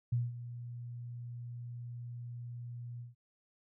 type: tone with ADSR envelope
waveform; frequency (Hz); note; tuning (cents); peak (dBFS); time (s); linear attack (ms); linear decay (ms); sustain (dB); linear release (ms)
sine; 120.2; B2; -46; -27; 0.12-3.15; 8; 190; -14; 150
effects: none